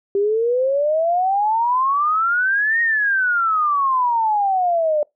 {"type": "exponential two-way sweep", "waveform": "sine", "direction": "up then down", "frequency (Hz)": [392, 1878, 588], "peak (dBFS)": -15, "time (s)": [0.15, 5.03], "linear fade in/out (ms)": 2, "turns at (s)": 2.81, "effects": ["noise-tail reverb RT60 0.2 s tail -26 dB re dry"]}